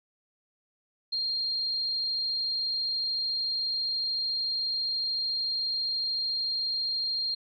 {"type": "tone", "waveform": "sine", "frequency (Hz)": 4209, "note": "C8", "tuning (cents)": 9, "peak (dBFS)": -27, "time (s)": [1.12, 7.35], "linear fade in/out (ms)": 10, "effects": []}